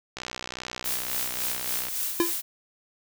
click train, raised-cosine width 0.2 ms, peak -16 dBFS, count 108, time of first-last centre 0.17-1.885 s, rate 62.4 Hz
blue noise with tremolo, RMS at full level -28 dBFS, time 0.84-2.42 s, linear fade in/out 20 ms, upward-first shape sine, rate 3.6 Hz, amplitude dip 50%
square tone with exponential decay, 340.5 Hz, F4, 44 cents flat, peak -17 dBFS, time 2.2-2.35 s, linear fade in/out 1 ms, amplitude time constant 32 ms
effects none

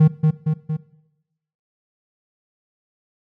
triangle tone with echo, 155.56 Hz, D#3, in tune, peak -6 dBFS, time 0-0.08 s, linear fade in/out 10 ms, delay 230 ms, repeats 3, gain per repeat -4 dB, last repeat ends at 0.77 s, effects noise-tail reverb RT60 0.9 s tail -18 dB re dry

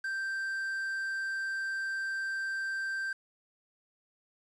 triangle tone with quantisation, 1568 Hz, G6, in tune, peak -30 dBFS, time 0.04-3.13 s, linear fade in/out 5 ms, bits 9, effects resampled to 24000 Hz

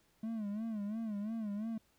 triangle tone with vibrato, 214.6 Hz, A3, 43 cents flat, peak -34 dBFS, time 0.23-1.78 s, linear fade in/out 5 ms, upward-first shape sine, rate 2.9 Hz, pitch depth 110 cents each way, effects pink hiss -72 dBFS RMS until 1.98 s

